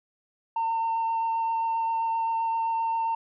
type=tone with vibrato; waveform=sine; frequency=908 Hz; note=A#5; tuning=46 cents flat; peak=-22 dBFS; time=0.56-3.15 s; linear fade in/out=5 ms; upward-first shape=sine; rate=7.6 Hz; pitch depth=10 cents each way; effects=tanh soft clip ceiling -22 dBFS